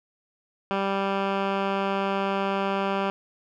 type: tone with low-pass filter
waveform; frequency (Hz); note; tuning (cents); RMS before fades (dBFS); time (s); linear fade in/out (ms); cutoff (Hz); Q
10% pulse; 196; G3; 0; -26; 0.71-3.1; 0; 2300; 1.3
effects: none